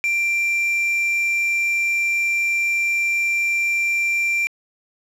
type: tone with quantisation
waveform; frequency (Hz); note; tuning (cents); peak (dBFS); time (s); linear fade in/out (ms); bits
triangle; 2363; D7; +10; -16; 0.04-4.47; 0; 6
effects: low-pass 12000 Hz 12 dB/octave